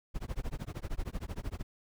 brown noise with tremolo, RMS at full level -34 dBFS, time 0.14-1.63 s, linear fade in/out 20 ms, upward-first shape sine, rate 13 Hz, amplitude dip 100%, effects none

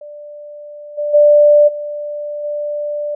sine tone with level steps, 590 Hz, D5, 8 cents sharp, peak -30 / -16 / -5 / -21 / -18 dBFS, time 0.01-3.15 s, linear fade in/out 5 ms, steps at 0.97 / 1.13 / 1.67 / 2.43 s, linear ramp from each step 20 ms, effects none

